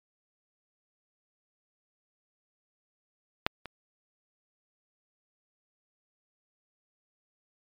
clicks, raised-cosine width 0.3 ms, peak -8 / -23 dBFS, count 2, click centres 3.465 / 3.657 s, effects MP3 96 kbps

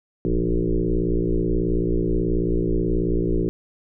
sine tone with frequency modulation, 173 Hz, F3, 16 cents flat, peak -18 dBFS, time 0.25-3.49 s, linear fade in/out 0 ms, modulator 58.5 Hz, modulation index 4.2, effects none

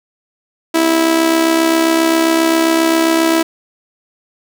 sawtooth tone with amplitude modulation, 327.5 Hz, E4, 11 cents flat, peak -4 dBFS, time 0.74-3.43 s, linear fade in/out 10 ms, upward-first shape sine, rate 67.5 Hz, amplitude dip 55%, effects none

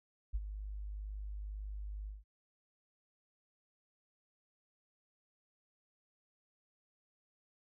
sine tone with ADSR envelope, 51 Hz, G#1, 31 cents flat, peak -30 dBFS, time 0.33-2.24 s, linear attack 23 ms, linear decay 36 ms, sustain -10 dB, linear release 170 ms, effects none

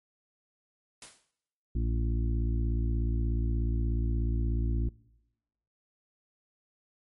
white noise with exponential decay, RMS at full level -42 dBFS, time 1.02-1.31 s, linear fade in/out 2 ms, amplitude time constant 63 ms
harmonic tone, 56.7 Hz, A#1, 47 cents flat, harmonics 1 / 2 / 4 / 5 / 6, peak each -27 / -33 / -39 / -41 / -43 dBFS, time 1.75-4.89 s, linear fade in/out 5 ms
effects noise-tail reverb RT60 1.0 s tail -23 dB re dry + MP3 48 kbps

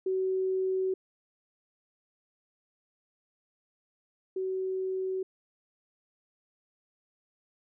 sine tone pair in turn, 376.9 / 376.9 Hz, F#4 / F#4, +32 / +32 cents, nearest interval unison, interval 0 cents, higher neither, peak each -26 / -29 dBFS, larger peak first, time 0.06-0.94 / 4.36-5.23 s, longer first, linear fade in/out 5 ms, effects none

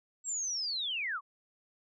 sine linear sweep, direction down, 7700 to 1046 Hz, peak -32 dBFS, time 0.24-1.21 s, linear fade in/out 50 ms, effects none

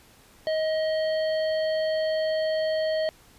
harmonic tone, 630 Hz, D#5, 21 cents sharp, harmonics 1 / 3 / 5 / 7, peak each -23 / -37 / -40 / -39 dBFS, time 0.47-3.09 s, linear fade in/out 0 ms, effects pink hiss -55 dBFS RMS until 3.38 s + resampled to 32000 Hz

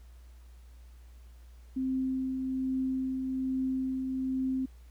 sine tone with tremolo, 261.6 Hz, C4, in tune, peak -27 dBFS, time 1.76-4.66 s, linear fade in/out 10 ms, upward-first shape triangle, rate 1.2 Hz, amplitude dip 35%, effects added 60 Hz sine -49 dBFS peak until 4.9 s + pink hiss -66 dBFS RMS until 4.9 s

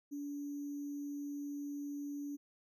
sine tone with sample-and-hold, 287.5 Hz, D4, 37 cents flat, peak -39 dBFS, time 0.11-2.37 s, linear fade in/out 20 ms, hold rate 6300 Hz, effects none

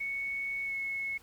sine tone with pitch glide, 2217 to 2190 Hz, C#7 to C#7, 0 to -22 cents, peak -32 dBFS, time 0-1.18 s, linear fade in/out 10 ms, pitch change -22 cents, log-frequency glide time 0.64-0.74 s, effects pink hiss -59 dBFS RMS until 1.22 s

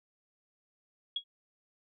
sine tone with exponential decay, 3322 Hz, G#7, in tune, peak -27 dBFS, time 1.16-1.24 s, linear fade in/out 5 ms, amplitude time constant 16 ms, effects none

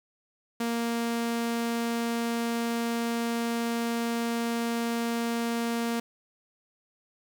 sawtooth tone, 233.1 Hz, A#3, in tune, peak -23 dBFS, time 0.6-6 s, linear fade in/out 5 ms, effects 9-bit

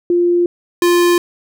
sine / square tone pair in turn, 349.2 / 349.2 Hz, F4 / F4, 0 / 0 cents, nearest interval unison, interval 0 cents, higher neither, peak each -10 dBFS, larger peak neither, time 0.1-0.46 / 0.82-1.18 s, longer neither, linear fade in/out 2 ms, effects none

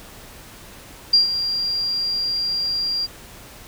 sine tone with ADSR envelope, 4769 Hz, D8, 26 cents sharp, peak -9 dBFS, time 1.13-3.07 s, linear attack 8 ms, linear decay 130 ms, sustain -11 dB, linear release 24 ms, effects pink hiss -42 dBFS RMS until 3.67 s

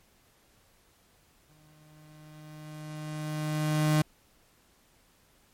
35% pulse tone with exponential growth, 153.1 Hz, D#3, 28 cents flat, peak -19 dBFS, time 1.49-4.02 s, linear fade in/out 5 ms, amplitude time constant 550 ms, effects pink hiss -64 dBFS RMS until 5.53 s + MP3 64 kbps

